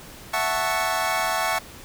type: chord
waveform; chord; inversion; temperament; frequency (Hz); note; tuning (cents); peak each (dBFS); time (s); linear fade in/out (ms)
25% pulse; F# minor seventh; third; equal; 659.3 / 740 / 880 / 1108.7; E5 / F#5 / A5 / C#6; 0 / 0 / 0 / 0; -24; 0.33-1.59; 10
effects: pink hiss -43 dBFS RMS until 1.84 s